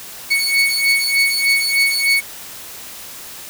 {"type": "beating tone pair", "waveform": "30% pulse", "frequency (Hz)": [2217, 2220.3], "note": ["C#7", "C#7"], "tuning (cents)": [0, 2], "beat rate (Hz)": 3.3, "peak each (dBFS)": -14, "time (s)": [0.3, 2.21], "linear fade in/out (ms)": 20, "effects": ["white hiss -34 dBFS RMS until 3.49 s"]}